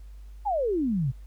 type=exponential sweep; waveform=sine; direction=down; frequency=880 to 119.7 Hz; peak=-23 dBFS; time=0.45-1.12 s; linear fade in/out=20 ms; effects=added 50 Hz sine -41 dBFS peak until 1.26 s + pink hiss -65 dBFS RMS until 1.26 s